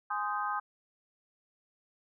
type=chord; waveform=sine; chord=Ab major seventh; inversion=none; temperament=just; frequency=830.6 / 1038.3 / 1245.9 / 1557.4 Hz; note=Ab5 / C6 / Eb6 / G6; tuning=0 / -14 / +2 / -12 cents; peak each=-36 / -37 / -34 / -39 dBFS; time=0.1-0.6 s; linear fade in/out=10 ms; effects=none